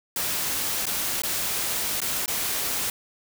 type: noise with dropouts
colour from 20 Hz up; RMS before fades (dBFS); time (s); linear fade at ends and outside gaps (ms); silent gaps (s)
white; -27; 0.16-2.9; 2; 0.856-0.866 / 1.22-1.234 / 2.004-2.016 / 2.26-2.279
effects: none